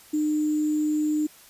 sine tone with sample-and-hold, 303.3 Hz, D#4, 44 cents flat, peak -21 dBFS, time 0.13-1.27 s, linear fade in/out 10 ms, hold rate 7350 Hz, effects white hiss -51 dBFS RMS until 1.49 s + resampled to 32000 Hz

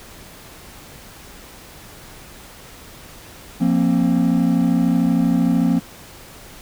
triangle chord, F suspended fourth, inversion none, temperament equal with one note detuned, 174.61 / 233.1 / 266.2 Hz, F3 / Bb3 / C4, 0 / 0 / +30 cents, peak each -16 dBFS, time 3.6-5.8 s, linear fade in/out 20 ms, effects tanh soft clip ceiling -6 dBFS + pink hiss -41 dBFS RMS until 6.61 s

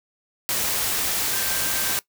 sine tone in noise, 1568 Hz, G6, in tune, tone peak -34 dBFS, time 1.33-1.98 s, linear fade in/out 0 ms, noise white, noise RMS -24 dBFS, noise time 0.49-1.99 s, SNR -13 dB, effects noise-tail reverb RT60 0.1 s tail -19 dB re dry

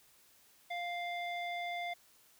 square tone with low-pass filter, 698.5 Hz, F5, in tune, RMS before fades -39 dBFS, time 0.7-1.94 s, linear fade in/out 10 ms, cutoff 2800 Hz, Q 8.3, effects white hiss -65 dBFS RMS until 2.39 s

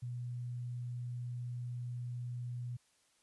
sine tone, 122 Hz, B2, 21 cents flat, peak -38 dBFS, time 0.02-2.77 s, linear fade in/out 10 ms, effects white hiss -72 dBFS RMS until 3.22 s + resampled to 24000 Hz

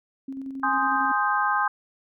sine tone with tremolo, 269 Hz, C4, 48 cents sharp, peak -30 dBFS, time 0.28-1.12 s, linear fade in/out 5 ms, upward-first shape square, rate 11 Hz, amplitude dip 35%
sine chord, Ab major seventh, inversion none, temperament equal, 830.6 / 1046.5 / 1244.5 / 1568 Hz, Ab5 / C6 / Eb6 / G6, 0 / 0 / 0 / 0 cents, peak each -26 dBFS, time 0.63-1.68 s, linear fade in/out 5 ms
effects none

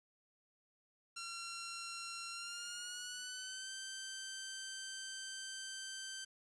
10% pulse tone with pitch glide, 1369 to 1554.5 Hz, F6 to G6, -35 to -15 cents, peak -35 dBFS, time 1.16-6.25 s, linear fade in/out 10 ms, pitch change +220 cents, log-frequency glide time 2.3-3.72 s, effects resampled to 22050 Hz + 11-bit

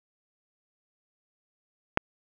click, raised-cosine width 0.5 ms, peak -5 dBFS, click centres 1.974 s, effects none

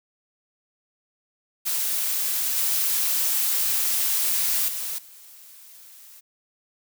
blue noise with level steps, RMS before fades -25 / -23 / -30 / -47 dBFS, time 1.65-6.21 s, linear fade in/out 20 ms, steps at 2.56 / 4.68 / 4.98 s, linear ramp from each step 5 ms, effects none

